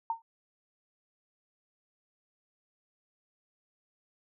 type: tone with exponential decay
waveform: sine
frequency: 912 Hz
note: A#5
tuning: 38 cents flat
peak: -25 dBFS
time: 0.1-0.22 s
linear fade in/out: 2 ms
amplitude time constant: 26 ms
effects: none